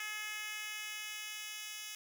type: tone with high-pass filter sweep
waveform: 10% pulse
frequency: 425.1 Hz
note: G#4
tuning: 40 cents sharp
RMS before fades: -43 dBFS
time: 0-1.95 s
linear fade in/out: 2 ms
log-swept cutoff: 2000 to 3600 Hz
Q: 1.3
effects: none